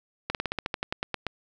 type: slowing click train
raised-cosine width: 0.3 ms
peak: -12 dBFS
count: 13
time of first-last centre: 0.3-1.267 s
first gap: 48 ms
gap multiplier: 1.09
effects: none